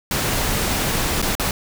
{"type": "noise with dropouts", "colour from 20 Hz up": "pink", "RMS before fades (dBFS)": -21, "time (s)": [0.11, 1.51], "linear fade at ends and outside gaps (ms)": 1, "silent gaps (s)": [[1.217, 1.225], [1.352, 1.397]], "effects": []}